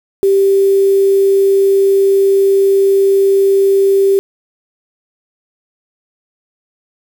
sine tone with quantisation, 392 Hz, G4, in tune, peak -7 dBFS, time 0.23-4.19 s, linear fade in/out 0 ms, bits 5, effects none

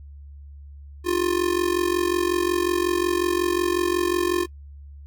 square tone with amplitude modulation, 353.3 Hz, F4, 20 cents sharp, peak -17 dBFS, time 1.04-4.47 s, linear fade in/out 50 ms, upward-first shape sine, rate 45.5 Hz, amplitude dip 80%, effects noise-tail reverb RT60 0.1 s tail -22 dB re dry + added 71 Hz sine -39 dBFS peak until 5.06 s

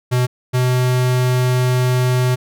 square tone pair in turn, 125 / 126.16 Hz, B2 / B2, +21 / +37 cents, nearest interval unison, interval 16 cents, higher second, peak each -14 dBFS, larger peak neither, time 0.11-0.27 / 0.53-2.36 s, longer second, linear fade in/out 20 ms, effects none

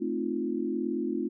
sine chord, F dominant seventh, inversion first, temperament equal, 220 / 261.6 / 311.1 / 349.2 Hz, A3 / C4 / Eb4 / F4, 0 / 0 / 0 / 0 cents, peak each -34 / -33 / -34 / -32 dBFS, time 0-1.29 s, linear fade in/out 20 ms, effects none

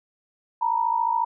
sine tone pair together, 911.8 / 966 Hz, A#5 / B5, -39 / -39 cents, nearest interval minor second, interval 100 cents, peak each -23 dBFS, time 0.61-1.25 s, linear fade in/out 10 ms, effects none

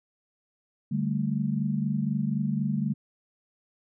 sine chord, D suspended fourth, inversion none, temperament equal, 146.83 / 196 / 220 Hz, D3 / G3 / A3, 0 / 0 / 0 cents, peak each -29 dBFS, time 0.91-2.94 s, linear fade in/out 10 ms, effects none

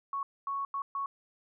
sine tone bursts at uneven times, 1108.7 Hz, C#6, in tune, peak -31 dBFS, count 4, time 0.13-0.23 / 0.47-0.65 / 0.74-0.82 / 0.95-1.06 s, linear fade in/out 2 ms, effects none

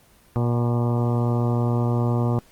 harmonic tone with a mistuned harmonic, 119.5 Hz, A#2, 43 cents sharp, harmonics 1 / 2 / 3 / 4 / 5 / 6 / 7 / 8 / 9 / 10, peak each -20 / -26 / -30 / -32 / -34 / -36 / -37 / -38 / -39 / -40 dBFS, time 0.36-2.39 s, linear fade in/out 0 ms, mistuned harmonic 6, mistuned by +32 cents, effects pink hiss -55 dBFS RMS until 2.51 s + Opus 24 kbps

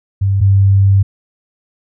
sine tone pair in turn, 98.1 / 98.1 Hz, G2 / G2, +2 / +2 cents, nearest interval unison, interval 0 cents, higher neither, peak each -10 / -6 dBFS, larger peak second, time 0.21-0.41 / 0.41-1.03 s, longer second, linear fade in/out 10 ms, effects none

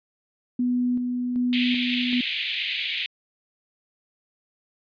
sine tone with tremolo, 246.9 Hz, B3, in tune, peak -20 dBFS, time 0.59-2.21 s, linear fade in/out 5 ms, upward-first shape square, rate 1.3 Hz, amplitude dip 35%
white band-pass noise, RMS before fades -28 dBFS, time 1.53-3.06 s, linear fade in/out 0 ms, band 2100 to 3700 Hz, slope 48 dB/octave
effects resampled to 11025 Hz

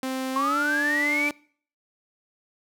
sawtooth tone with pitch glide, 261.6 to 293.6 Hz, C4 to D4, 0 to 0 cents, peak -23 dBFS, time 0.03-1.31 s, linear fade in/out 2 ms, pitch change +200 cents, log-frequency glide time 0.33-0.58 s
sine linear sweep, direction up, 1066 to 2349 Hz, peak -22 dBFS, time 0.36-1.29 s, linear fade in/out 2 ms
effects noise-tail reverb RT60 0.5 s tail -23 dB re dry

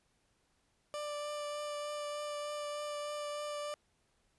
30% pulse tone with vibrato, 590 Hz, D5, 8 cents sharp, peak -35 dBFS, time 0.94-3.74 s, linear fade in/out 0 ms, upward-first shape triangle, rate 3.3 Hz, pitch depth 12 cents each way, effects pink hiss -75 dBFS RMS until 4.38 s + resampled to 24000 Hz

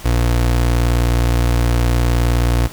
30% pulse tone, 59.3 Hz, A#1, 30 cents sharp, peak -10 dBFS, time 0.04-2.68 s, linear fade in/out 20 ms, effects pink hiss -36 dBFS RMS until 2.72 s

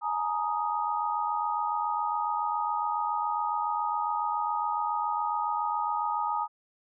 sine chord, Ab suspended second, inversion none, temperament equal with one note detuned, 845.1 / 932.3 / 1244.5 Hz, Ab5 / Bb5 / Eb6, +30 / 0 / 0 cents, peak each -31 dBFS, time 0.01-6.48 s, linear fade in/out 50 ms, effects none

